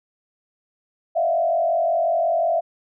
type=tone with frequency modulation; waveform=sine; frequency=671 Hz; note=E5; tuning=31 cents sharp; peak=-17 dBFS; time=1.15-2.61 s; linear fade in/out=20 ms; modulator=45.6 Hz; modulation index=1; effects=none